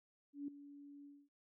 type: tone with ADSR envelope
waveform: sine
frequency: 285.4 Hz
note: D4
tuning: 49 cents flat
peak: -39 dBFS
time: 0.33-1.29 s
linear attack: 150 ms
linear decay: 4 ms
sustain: -14 dB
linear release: 240 ms
effects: none